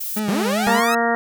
violet noise, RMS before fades -27 dBFS, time 0-0.2 s, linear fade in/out 10 ms
40% pulse tone with vibrato, 207.7 Hz, G#3, in tune, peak -20 dBFS, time 0.16-0.8 s, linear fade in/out 10 ms, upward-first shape sine, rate 5.1 Hz, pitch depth 67 cents each way
sawtooth linear sweep, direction up, 145.5 to 1318.5 Hz, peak -17 dBFS, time 0.28-0.95 s, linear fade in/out 5 ms
harmonic tone, 233.1 Hz, A#3, in tune, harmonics 1 / 2 / 3 / 4 / 5 / 6 / 7 / 8, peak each -24 / -23 / -21 / -26 / -29 / -26 / -32 / -24 dBFS, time 0.67-1.15 s, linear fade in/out 0 ms
effects none

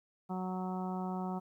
harmonic tone, 185 Hz, F#3, in tune, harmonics 1 / 2 / 3 / 4 / 5 / 6 / 7, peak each -36 / -44 / -51 / -42 / -45 / -51 / -50 dBFS, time 0.29-1.4 s, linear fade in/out 20 ms, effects 12-bit

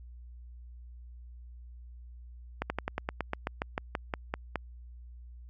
slowing click train, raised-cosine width 0.5 ms, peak -15 dBFS, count 15, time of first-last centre 2.62-4.557 s, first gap 80 ms, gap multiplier 1.08, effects added 60 Hz sine -45 dBFS peak until 5.49 s + MP3 96 kbps

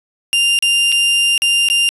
40% pulse tone with dropouts, 2794 Hz, F7, in tune, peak -10 dBFS, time 0.33-1.89 s, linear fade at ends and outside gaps 0 ms, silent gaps 0.589-0.625 / 0.919-0.924 / 1.378-1.42 / 1.687-1.7 s, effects resampled to 32000 Hz

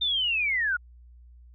sine linear sweep, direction down, 3647 to 1396.9 Hz, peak -23 dBFS, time 0.01-0.77 s, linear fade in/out 10 ms, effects added 60 Hz sine -48 dBFS peak until 1.54 s

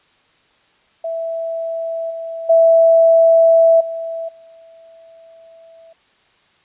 sine tone with level steps, 659.3 Hz, E5, in tune, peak -20 / -24 / -7 / -22 / -41 dBFS, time 1.04-5.93 s, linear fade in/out 5 ms, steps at 2.1 / 2.49 / 3.8 / 4.28 s, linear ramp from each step 10 ms, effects white hiss -56 dBFS RMS until 6.64 s + resampled to 8000 Hz

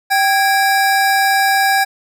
square tone pair together, 780 / 1646.1 Hz, G5 / G#6, -9 / -16 cents, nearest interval octave + minor second, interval 1293 cents, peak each -14 / -16 dBFS, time 0.1-1.85 s, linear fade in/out 20 ms, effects none

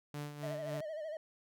sawtooth tone with tremolo, 146.83 Hz, D3, in tune, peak -35 dBFS, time 0.14-0.81 s, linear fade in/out 2 ms, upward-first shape sine, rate 3.7 Hz, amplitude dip 60%
triangle tone with vibrato, 622.3 Hz, D#5, in tune, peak -37 dBFS, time 0.43-1.17 s, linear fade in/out 2 ms, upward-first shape sine, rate 13 Hz, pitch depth 80 cents each way
effects none

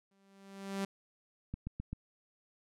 sawtooth tone with exponential growth, 196 Hz, G3, in tune, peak -29 dBFS, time 0.11-0.85 s, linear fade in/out 5 ms, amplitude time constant 160 ms
click train, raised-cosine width 5 ms, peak -26 dBFS, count 4, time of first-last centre 1.54-1.93 s, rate 7.69 Hz
effects low-pass 11000 Hz 12 dB/octave

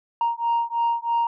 sine beating tone pair, 932.3 / 935.4 Hz, A#5 / A#5, 0 / +6 cents, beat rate 3.1 Hz, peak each -22 dBFS, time 0.21-1.27 s, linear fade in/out 2 ms, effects tanh soft clip ceiling -16 dBFS

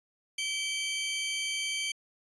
sawtooth tone pair together, 2303 / 3131 Hz, D7 / G7, -34 / -3 cents, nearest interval perfect fourth, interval 531 cents, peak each -30 / -30 dBFS, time 0.38-1.92 s, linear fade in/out 5 ms, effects resampled to 24000 Hz

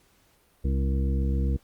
harmonic tone with a mistuned harmonic, 67.4 Hz, C#2, 48 cents flat, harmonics 1 / 2 / 3 / 4 / 5 / 7, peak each -23 / -32 / -33 / -38 / -39 / -40 dBFS, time 0.64-1.57 s, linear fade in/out 10 ms, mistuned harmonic 5, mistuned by -16 cents, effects pink hiss -63 dBFS RMS until 1.63 s + Opus 48 kbps

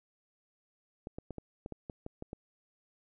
clicks, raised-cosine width 2 ms, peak -27 dBFS, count 10, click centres 1.071 / 1.185 / 1.307 / 1.383 / 1.661 / 1.723 / 1.898 / 2.064 / 2.224 / 2.331 s, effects none

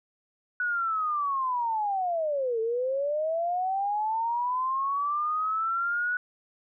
sine linear two-way sweep, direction down then up, 1480 to 440 to 1480 Hz, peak -25 dBFS, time 0.6-6.17 s, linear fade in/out 2 ms, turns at 2.6 s, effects none

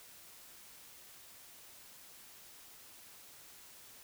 silence, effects white hiss -56 dBFS RMS until 4.03 s

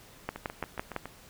two click trains, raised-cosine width 0.5 ms, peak -23 / -16 dBFS, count 6 / 5, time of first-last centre 0.36-1.056 / 0.29-0.963 s, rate 7.18 / 5.94 Hz, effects pink hiss -54 dBFS RMS until 1.29 s

